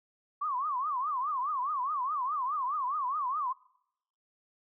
sine tone with vibrato, 1108.7 Hz, C#6, in tune, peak -29 dBFS, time 0.41-3.53 s, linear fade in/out 10 ms, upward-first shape triangle, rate 4.8 Hz, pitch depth 240 cents each way, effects noise-tail reverb RT60 0.8 s tail -24 dB re dry

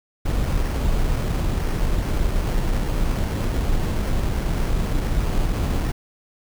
brown noise with sample-and-hold, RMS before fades -21 dBFS, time 0.25-5.92 s, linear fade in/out 10 ms, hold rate 3675 Hz, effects none

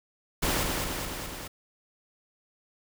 pink noise with echo, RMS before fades -27 dBFS, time 0.42-0.64 s, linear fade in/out 10 ms, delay 210 ms, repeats 4, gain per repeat -3 dB, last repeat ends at 1.48 s, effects none

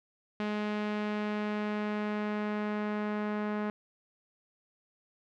sawtooth tone with low-pass filter sweep, 210 Hz, G#3, 19 cents sharp, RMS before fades -33 dBFS, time 0.4-3.7 s, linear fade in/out 0 ms, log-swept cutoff 2900 to 1700 Hz, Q 1.1, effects none

